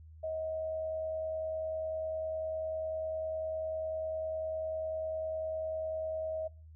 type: tone with amplitude modulation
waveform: sine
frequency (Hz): 634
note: D#5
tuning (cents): +32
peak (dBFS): -32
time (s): 0.23-6.48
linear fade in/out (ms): 10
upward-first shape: sine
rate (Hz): 90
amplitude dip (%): 35
effects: noise-tail reverb RT60 0.4 s tail -25 dB re dry + added 79 Hz sine -50 dBFS peak until 6.75 s